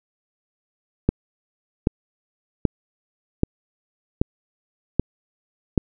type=click train; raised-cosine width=3 ms; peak=-3 dBFS; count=7; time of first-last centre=1.09-5.777 s; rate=1.28 Hz; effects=none